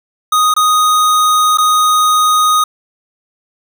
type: tone with dropouts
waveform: square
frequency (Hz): 1244.5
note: D#6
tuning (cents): 0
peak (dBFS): -9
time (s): 0.32-2.64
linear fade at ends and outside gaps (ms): 5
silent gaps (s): 0.54-0.564 / 1.574-1.583
effects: none